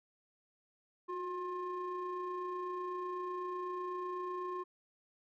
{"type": "ring-modulated tone", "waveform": "triangle", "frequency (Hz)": 350, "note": "F4", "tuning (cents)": 4, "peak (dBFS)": -32, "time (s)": [1.08, 4.64], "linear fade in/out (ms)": 20, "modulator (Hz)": 714, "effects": []}